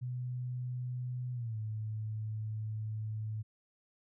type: tone with pitch glide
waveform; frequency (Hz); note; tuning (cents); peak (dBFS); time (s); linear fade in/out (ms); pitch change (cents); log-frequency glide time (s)
sine; 124.7 to 108.56; B2 to A2; +17 to -23; -35; 0.01-3.43; 20; -240; 1.33-1.57
effects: none